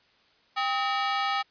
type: ring-modulated tone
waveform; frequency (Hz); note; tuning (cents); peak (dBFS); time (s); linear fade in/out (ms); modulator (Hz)
sawtooth; 1032; C6; -24; -18; 0.56-1.43; 20; 237
effects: white hiss -63 dBFS RMS until 1.5 s + resampled to 11025 Hz